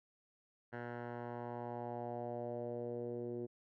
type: tone with low-pass filter sweep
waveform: 10% pulse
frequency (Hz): 120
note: B2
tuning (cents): -49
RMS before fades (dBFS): -43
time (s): 0.72-3.47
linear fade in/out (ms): 20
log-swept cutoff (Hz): 1500 to 380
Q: 3
effects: none